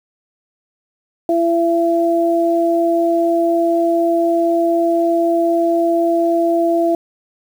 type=tone pair together; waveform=sine; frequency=336.6 / 674 Hz; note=E4 / E5; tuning=+36 / +38 cents; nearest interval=octave; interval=1202 cents; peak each=-15 / -15 dBFS; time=1.29-6.95 s; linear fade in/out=2 ms; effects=7-bit